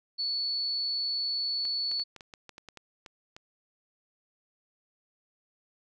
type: tone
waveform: sine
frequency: 4435 Hz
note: C#8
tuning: in tune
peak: -28 dBFS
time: 0.18-2.04 s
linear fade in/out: 20 ms
type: clicks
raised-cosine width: 0.2 ms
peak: -28 dBFS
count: 12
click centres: 1.652 / 1.915 / 1.997 / 2.163 / 2.208 / 2.338 / 2.493 / 2.581 / 2.687 / 2.773 / 3.062 / 3.365 s
effects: none